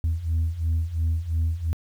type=beating tone pair; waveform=sine; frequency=79.8 / 82.7 Hz; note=D#2 / E2; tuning=+44 / +6 cents; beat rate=2.9 Hz; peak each=-25 / -22 dBFS; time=0.04-1.73 s; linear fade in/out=0 ms; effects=tanh soft clip ceiling -18 dBFS + 9-bit